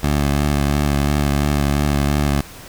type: tone with vibrato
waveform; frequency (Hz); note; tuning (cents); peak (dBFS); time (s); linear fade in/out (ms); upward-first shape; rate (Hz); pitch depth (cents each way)
15% pulse; 72; D2; -34; -9; 0.03-2.41; 5; sine; 2.9; 34
effects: pink hiss -38 dBFS RMS until 2.68 s